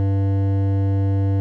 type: tone with hard clipping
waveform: sine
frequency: 98 Hz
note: G2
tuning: in tune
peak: -18 dBFS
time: 0-1.4 s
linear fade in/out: 0 ms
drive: 12 dB
effects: none